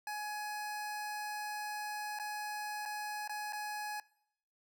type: tone with dropouts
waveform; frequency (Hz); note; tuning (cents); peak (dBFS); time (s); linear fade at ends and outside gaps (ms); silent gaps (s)
25% pulse; 840; G#5; +19; -34; 0.07-4; 2; 2.189-2.197 / 2.854-2.858 / 3.277-3.294 / 3.525-3.531
effects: noise-tail reverb RT60 0.7 s tail -22 dB re dry